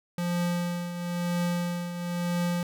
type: tone with tremolo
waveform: square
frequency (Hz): 174.61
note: F3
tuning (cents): 0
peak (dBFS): -25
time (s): 0.18-2.63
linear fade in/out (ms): 2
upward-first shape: triangle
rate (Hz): 1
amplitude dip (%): 65
effects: none

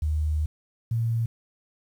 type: tone pair in turn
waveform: sine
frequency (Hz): 76.7 / 114.92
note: D#2 / A#2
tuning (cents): -24 / -24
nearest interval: perfect fifth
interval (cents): 700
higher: second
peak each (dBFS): -22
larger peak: neither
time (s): 0.02-0.46 / 0.91-1.26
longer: first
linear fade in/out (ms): 5
effects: 9-bit

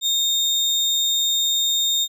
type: tone with sample-and-hold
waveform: sine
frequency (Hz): 3671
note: A#7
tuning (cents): -27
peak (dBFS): -17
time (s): 0.01-2.08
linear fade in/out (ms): 50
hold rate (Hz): 11025
effects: resampled to 32000 Hz

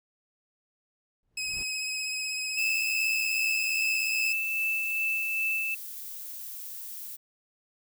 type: noise with exponential growth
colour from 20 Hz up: brown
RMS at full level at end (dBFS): -40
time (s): 1.23-1.63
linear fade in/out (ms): 1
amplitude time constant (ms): 85
type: tone with vibrato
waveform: 20% pulse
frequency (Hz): 2544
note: D#7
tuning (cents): +38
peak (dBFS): -25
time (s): 1.37-4.33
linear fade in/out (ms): 5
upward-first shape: triangle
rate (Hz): 16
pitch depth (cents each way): 28
type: tone with tremolo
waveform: sine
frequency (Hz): 2637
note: E7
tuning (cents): 0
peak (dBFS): -25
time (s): 2.57-5.75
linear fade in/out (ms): 10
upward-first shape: sine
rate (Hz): 2.5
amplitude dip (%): 30
type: noise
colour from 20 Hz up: violet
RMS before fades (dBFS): -40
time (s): 2.57-7.17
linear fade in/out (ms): 20
effects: none

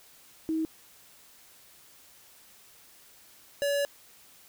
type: tone pair in turn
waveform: sine / square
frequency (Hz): 319.1 / 568.6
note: D#4 / C#5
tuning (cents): +44 / +44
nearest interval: minor seventh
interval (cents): 1000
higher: second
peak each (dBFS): -26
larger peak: neither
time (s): 0.49-0.65 / 3.62-3.85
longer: second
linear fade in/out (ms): 0
effects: white hiss -56 dBFS RMS until 4.48 s

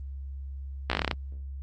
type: slowing click train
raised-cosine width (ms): 0.3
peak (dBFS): -9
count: 10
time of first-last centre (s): 0.9-1.112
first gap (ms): 15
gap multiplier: 1.11
effects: added 68 Hz sine -35 dBFS peak until 1.62 s + Opus 32 kbps

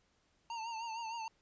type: tone with vibrato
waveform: square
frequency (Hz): 910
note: A#5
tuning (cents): -42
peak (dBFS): -40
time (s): 0.5-1.28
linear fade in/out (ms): 2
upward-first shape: triangle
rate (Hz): 6.5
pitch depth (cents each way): 74
effects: pink hiss -74 dBFS RMS until 1.41 s + resampled to 16000 Hz

